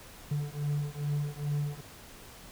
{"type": "beating tone pair", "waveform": "triangle", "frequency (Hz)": [144.8, 147.2], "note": ["D3", "D3"], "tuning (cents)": [-24, 4], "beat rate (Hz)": 2.4, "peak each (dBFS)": -31, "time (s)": [0.31, 1.81], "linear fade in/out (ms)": 5, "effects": ["pink hiss -50 dBFS RMS until 2.51 s"]}